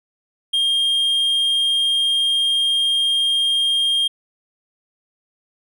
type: tone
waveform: triangle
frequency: 3217 Hz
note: G7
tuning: 44 cents sharp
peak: -14 dBFS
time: 0.53-4.08 s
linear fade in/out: 10 ms
effects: none